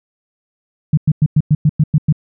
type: tone bursts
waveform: sine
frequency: 151.5 Hz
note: D#3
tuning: 46 cents flat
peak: -7 dBFS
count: 9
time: 0.93-2.126 s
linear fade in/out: 5 ms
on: 44 ms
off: 100 ms
effects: none